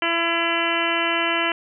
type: harmonic tone with a mistuned harmonic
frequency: 335.9 Hz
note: E4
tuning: 33 cents sharp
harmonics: 1 / 2 / 3 / 4 / 5 / 6 / 7 / 8 / 9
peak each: -28 / -28 / -28 / -28 / -28 / -28 / -28 / -28 / -28 dBFS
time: 0.02-1.52 s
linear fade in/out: 2 ms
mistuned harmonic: 8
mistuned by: +23 cents
effects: none